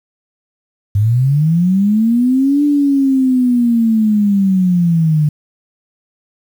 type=linear two-way sweep; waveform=sine; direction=up then down; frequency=98 to 293.7 to 147.5 Hz; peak=-9 dBFS; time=0.95-5.29 s; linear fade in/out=5 ms; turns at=2.64 s; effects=7-bit